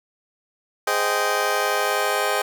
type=chord; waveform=20% pulse; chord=Ab major seventh; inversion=none; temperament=just; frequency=415.3 / 519.1 / 623 / 778.7 Hz; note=Ab4 / C5 / Eb5 / G5; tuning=0 / -14 / +2 / -12 cents; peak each=-21 dBFS; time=0.87-2.42 s; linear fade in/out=5 ms; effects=none